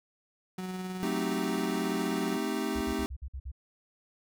35% pulse tone with tremolo, 185 Hz, F#3, in tune, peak -32 dBFS, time 0.58-2.37 s, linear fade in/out 5 ms, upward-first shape square, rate 19 Hz, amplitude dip 25%
square chord, A half-diminished seventh, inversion none, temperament equal, 220 / 261.6 / 311.1 / 392 Hz, A3 / C4 / Eb4 / G4, 0 / 0 / 0 / 0 cents, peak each -36 dBFS, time 1.03-3.06 s, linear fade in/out 0 ms
sine tone bursts, 66.1 Hz, C2, 18 cents sharp, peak -35 dBFS, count 7, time 2.75-3.517 s, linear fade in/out 10 ms, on 65 ms, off 52 ms
effects none

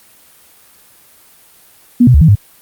sine tone with pitch steps, 242.7 / 125.1 / 71.8 / 159.9 / 102.4 Hz, B3 / B2 / D2 / D#3 / G#2, -30 / +23 / -39 / +48 / -24 cents, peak -3 dBFS, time 2-2.355 s, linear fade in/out 10 ms, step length 71 ms, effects white hiss -45 dBFS RMS until 2.61 s + Opus 32 kbps

